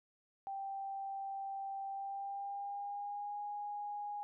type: tone with pitch glide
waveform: sine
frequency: 784 to 824.4 Hz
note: G5 to G#5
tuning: 0 to -13 cents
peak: -39 dBFS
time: 0.47-4.23 s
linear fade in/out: 0 ms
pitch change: +87 cents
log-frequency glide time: 1.89-3.39 s
effects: none